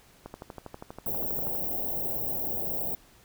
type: click train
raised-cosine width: 1 ms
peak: -25 dBFS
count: 17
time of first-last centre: 0.26-1.55 s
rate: 12.4 Hz
type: band-stop noise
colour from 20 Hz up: white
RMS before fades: -31 dBFS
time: 1.06-2.95 s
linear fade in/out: 2 ms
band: 790 to 15000 Hz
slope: 48 dB/octave
effects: pink hiss -58 dBFS RMS until 3.24 s